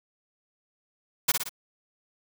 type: noise with echo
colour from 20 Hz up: white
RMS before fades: -21 dBFS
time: 1.28-1.32 s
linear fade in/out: 10 ms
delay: 58 ms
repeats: 3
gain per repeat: -5 dB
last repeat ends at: 1.494 s
effects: none